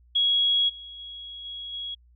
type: tone with level steps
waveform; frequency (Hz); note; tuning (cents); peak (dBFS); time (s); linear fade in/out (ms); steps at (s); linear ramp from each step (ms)
sine; 3322; G#7; 0; -19 / -39 / -37 / -34 / -31; 0.15-1.95; 10; 0.68 / 0.98 / 1.44 / 1.72; 20
effects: added 60 Hz sine -54 dBFS peak until 2.15 s